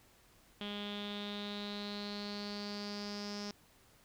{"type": "tone with low-pass filter sweep", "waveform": "sawtooth", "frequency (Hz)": 205.2, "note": "G#3", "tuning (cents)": -21, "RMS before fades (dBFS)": -42, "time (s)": [0.61, 3.51], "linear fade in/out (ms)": 0, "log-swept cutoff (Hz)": [3300, 5300], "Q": 8.1, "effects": ["pink hiss -65 dBFS RMS until 4.04 s"]}